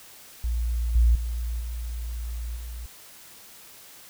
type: tone with level steps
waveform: sine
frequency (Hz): 58.27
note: A#1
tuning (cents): 0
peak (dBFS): -23 / -15 / -26 / -29 / -33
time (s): 0.44-2.86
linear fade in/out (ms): 0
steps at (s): 0.95 / 1.15 / 1.6 / 2.56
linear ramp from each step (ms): 5
effects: white hiss -48 dBFS RMS until 4.09 s